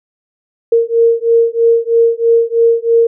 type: beating tone pair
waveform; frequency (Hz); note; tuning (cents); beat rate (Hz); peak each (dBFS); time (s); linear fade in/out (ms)
sine; 460.7 / 463.8; A#4 / A#4; -20 / -9; 3.1; -11; 0.72-3.07; 5
effects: none